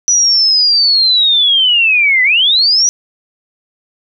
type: linear two-way sweep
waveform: sine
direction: down then up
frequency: 5920 to 1975.5 to 5920 Hz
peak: -7 dBFS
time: 0.08-2.89 s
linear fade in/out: 0 ms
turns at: 2.23 s
effects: none

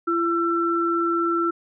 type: tone pair together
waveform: sine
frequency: 338.4 / 1342 Hz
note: E4 / E6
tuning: +45 / +31 cents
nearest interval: 2 octaves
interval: 2386 cents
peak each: -22 dBFS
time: 0.07-1.51 s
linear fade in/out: 10 ms
effects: none

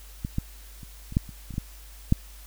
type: clicks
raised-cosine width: 5 ms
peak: -17 / -13 / -29 / -26 / -8 / -28 / -26 / -25 / -15 / -6 dBFS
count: 10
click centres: 0.249 / 0.384 / 0.832 / 1.124 / 1.169 / 1.292 / 1.507 / 1.54 / 1.581 / 2.124 s
effects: added 50 Hz sine -44 dBFS peak until 2.46 s + white hiss -51 dBFS RMS until 2.46 s

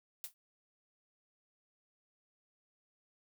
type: noise with exponential decay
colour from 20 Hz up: blue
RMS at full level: -38 dBFS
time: 0.24-0.34 s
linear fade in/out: 0 ms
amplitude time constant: 20 ms
effects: none

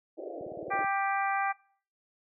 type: band-pass noise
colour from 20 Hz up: white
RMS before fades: -40 dBFS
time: 0.17-0.85 s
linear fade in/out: 20 ms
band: 290 to 710 Hz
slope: 96 dB/octave
type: click train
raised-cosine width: 5 ms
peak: -33 dBFS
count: 9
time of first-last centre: 0.41-0.845 s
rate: 18.4 Hz
type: harmonic tone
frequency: 393.5 Hz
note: G4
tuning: 7 cents sharp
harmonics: 2 / 3 / 4 / 5 / 6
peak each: -29 / -33 / -35 / -37 / -39 dBFS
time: 0.7-1.53 s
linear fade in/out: 20 ms
effects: noise-tail reverb RT60 0.5 s tail -23 dB re dry + high-pass 150 Hz 12 dB/octave

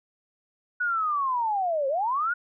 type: linear two-way sweep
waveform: sine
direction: down then up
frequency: 1480 to 523.3 to 1480 Hz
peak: -23 dBFS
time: 0.8-2.34 s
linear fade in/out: 10 ms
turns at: 1.88 s
effects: none

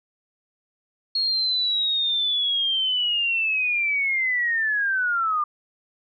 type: linear sweep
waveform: sine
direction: down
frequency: 4306 to 1188 Hz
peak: -20 dBFS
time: 1.15-5.44 s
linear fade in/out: 5 ms
effects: none

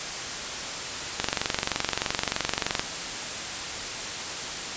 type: click train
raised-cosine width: 0.2 ms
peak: -6 dBFS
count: 38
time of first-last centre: 1.2-2.795 s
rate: 23.2 Hz
effects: white hiss -32 dBFS RMS until 4.76 s + resampled to 16000 Hz

